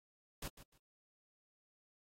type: noise with echo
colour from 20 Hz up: pink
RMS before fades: -44 dBFS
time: 0.42-0.48 s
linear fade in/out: 5 ms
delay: 150 ms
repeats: 2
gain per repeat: -13 dB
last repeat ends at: 0.78 s
effects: AAC 48 kbps